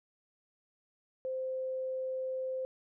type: tone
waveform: sine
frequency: 520 Hz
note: C5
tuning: 11 cents flat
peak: -33 dBFS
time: 1.25-2.65 s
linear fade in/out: 0 ms
effects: none